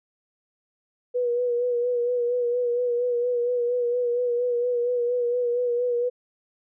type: tone with vibrato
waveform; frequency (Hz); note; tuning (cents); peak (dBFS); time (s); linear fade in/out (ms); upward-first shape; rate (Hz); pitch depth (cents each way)
sine; 485.8; B4; -29; -21; 1.14-6.1; 20; sine; 4.3; 35
effects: none